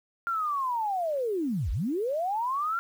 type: linear two-way sweep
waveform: sine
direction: down then up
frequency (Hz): 1399 to 43.65 to 1399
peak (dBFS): -26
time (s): 0.27-2.79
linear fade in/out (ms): 0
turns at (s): 1.71
effects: 9-bit